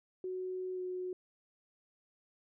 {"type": "tone with pitch glide", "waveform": "sine", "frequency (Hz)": [370, 365.8], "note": ["F#4", "F#4"], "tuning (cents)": [0, -20], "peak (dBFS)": -36, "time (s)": [0.24, 1.13], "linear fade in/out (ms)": 2, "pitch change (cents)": -20, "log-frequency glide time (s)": [0.74, 0.8], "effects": []}